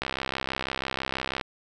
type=click train; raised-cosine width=0.3 ms; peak=-12 dBFS; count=93; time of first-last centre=0.02-1.412 s; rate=66.1 Hz; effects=none